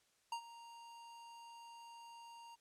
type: tone with ADSR envelope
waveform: square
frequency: 932.3 Hz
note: A#5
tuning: in tune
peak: -38 dBFS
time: 0.32-2.56 s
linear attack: 4 ms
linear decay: 81 ms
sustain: -16 dB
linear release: 19 ms
effects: white hiss -75 dBFS RMS until 2.6 s + low-pass 9000 Hz 12 dB/octave